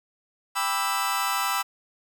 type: chord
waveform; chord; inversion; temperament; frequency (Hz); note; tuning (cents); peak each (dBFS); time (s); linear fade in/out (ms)
sawtooth; E minor seventh; first; just; 791.1 / 988.9 / 1186.7 / 1318.5; G5 / B5 / D6 / E6; +16 / +2 / +18 / 0; -27 / -25 / -28 / -24; 0.55-1.63; 20
effects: none